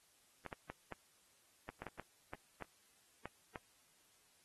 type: clicks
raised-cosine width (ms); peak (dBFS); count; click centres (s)
0.5; -30; 12; 0.463 / 0.528 / 0.7 / 0.923 / 1.69 / 1.82 / 1.867 / 1.997 / 2.335 / 2.623 / 3.256 / 3.558
effects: white hiss -71 dBFS RMS until 4.44 s + AAC 32 kbps